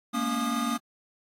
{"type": "tone cluster", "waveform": "square", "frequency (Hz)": [215.2, 235.2, 281.3, 1224], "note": ["A3", "A#3", "C#4", "D#6"], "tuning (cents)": [-38, 16, 26, -29], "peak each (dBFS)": [-37, -30, -34, -32], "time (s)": [0.13, 0.78], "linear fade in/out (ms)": 20, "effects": ["AAC 48 kbps"]}